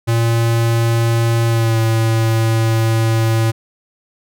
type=tone with pitch glide; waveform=square; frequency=115.6 to 112.76 Hz; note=A#2 to A2; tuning=-14 to +43 cents; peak=-13 dBFS; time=0.07-3.52 s; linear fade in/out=20 ms; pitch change=-43 cents; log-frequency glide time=1.47-1.78 s; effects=none